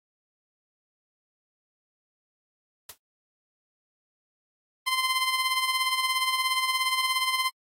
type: noise with exponential decay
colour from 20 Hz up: white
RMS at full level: -35 dBFS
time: 2.89-2.98 s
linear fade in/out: 5 ms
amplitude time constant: 19 ms
type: tone with tremolo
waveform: 15% pulse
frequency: 1038 Hz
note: C6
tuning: 14 cents flat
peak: -15 dBFS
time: 4.86-7.5 s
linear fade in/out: 20 ms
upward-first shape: sine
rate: 17 Hz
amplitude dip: 55%
effects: AAC 48 kbps